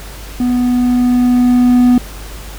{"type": "tone with level ramp", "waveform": "triangle", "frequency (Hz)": 246.9, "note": "B3", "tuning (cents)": 0, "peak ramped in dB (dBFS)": [-9, -3], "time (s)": [0.4, 1.98], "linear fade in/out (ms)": 2, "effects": ["added 50 Hz sine -28 dBFS peak until 2.58 s", "pink hiss -33 dBFS RMS until 2.58 s"]}